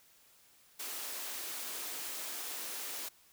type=high-pass noise; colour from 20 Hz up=white; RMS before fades=-41 dBFS; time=0.79-3.09 s; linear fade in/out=10 ms; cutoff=260 Hz; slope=24 dB/octave; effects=white hiss -64 dBFS RMS until 3.32 s